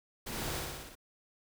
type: noise with echo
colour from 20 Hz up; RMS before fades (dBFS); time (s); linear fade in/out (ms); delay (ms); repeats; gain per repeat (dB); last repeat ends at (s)
pink; -40; 0.26-0.6; 10; 59; 6; -2; 0.954
effects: none